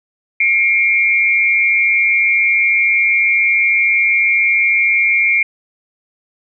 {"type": "tone pair together", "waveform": "sine", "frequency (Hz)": [2153, 2353], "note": ["C7", "D7"], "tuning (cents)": [49, 3], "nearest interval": "major second", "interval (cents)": 154, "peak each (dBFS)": -13, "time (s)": [0.4, 5.43], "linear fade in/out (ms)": 5, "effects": []}